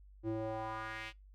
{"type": "tone with band-pass filter sweep", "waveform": "square", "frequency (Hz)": 110.2, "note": "A2", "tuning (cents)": 3, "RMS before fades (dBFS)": -40, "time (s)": [0.23, 1.13], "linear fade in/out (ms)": 50, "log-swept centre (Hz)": [310, 2800], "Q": 2.3, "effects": ["noise-tail reverb RT60 0.2 s tail -24 dB re dry", "added 49 Hz sine -55 dBFS peak until 1.34 s"]}